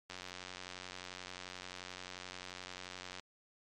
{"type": "click train", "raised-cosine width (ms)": 0.2, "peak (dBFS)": -27, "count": 284, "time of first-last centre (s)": [0.1, 3.196], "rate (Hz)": 91.4, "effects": ["MP3 64 kbps"]}